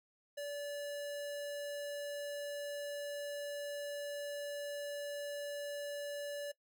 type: tone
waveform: square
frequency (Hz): 577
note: D5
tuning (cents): -31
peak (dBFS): -40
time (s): 0.37-6.52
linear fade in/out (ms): 10
effects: noise-tail reverb RT60 0.1 s tail -19 dB re dry